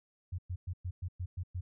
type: tone bursts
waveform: sine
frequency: 90 Hz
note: F#2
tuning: 47 cents flat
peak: -34 dBFS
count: 8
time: 0.32-1.61 s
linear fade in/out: 10 ms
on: 65 ms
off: 110 ms
effects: none